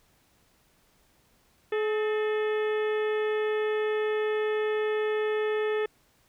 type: harmonic tone with a mistuned harmonic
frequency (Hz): 427.4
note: G#4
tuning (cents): +50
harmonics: 1 / 2 / 3 / 4 / 5 / 6 / 7 / 8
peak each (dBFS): -25 / -40 / -39 / -37 / -44 / -44 / -50 / -48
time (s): 1.72-5.86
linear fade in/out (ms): 5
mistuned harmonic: 4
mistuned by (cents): +75
effects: pink hiss -65 dBFS RMS until 6.28 s